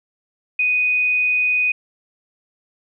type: tone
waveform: sine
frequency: 2489 Hz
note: D#7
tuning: in tune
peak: -15 dBFS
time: 0.59-1.72 s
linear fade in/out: 5 ms
effects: none